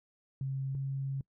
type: tone pair in turn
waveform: sine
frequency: 134.8 / 136.05 Hz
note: C#3 / C#3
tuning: -48 / -32 cents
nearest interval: unison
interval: 16 cents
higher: second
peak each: -32 / -32 dBFS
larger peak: neither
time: 0.41-0.75 / 0.75-1.21 s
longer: second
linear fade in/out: 2 ms
effects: noise-tail reverb RT60 0.1 s tail -24 dB re dry